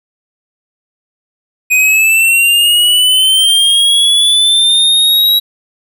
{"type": "linear sweep", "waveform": "square", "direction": "up", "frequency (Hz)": [2489, 3874], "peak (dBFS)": -7, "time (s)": [1.7, 5.4], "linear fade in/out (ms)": 20, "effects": ["8-bit"]}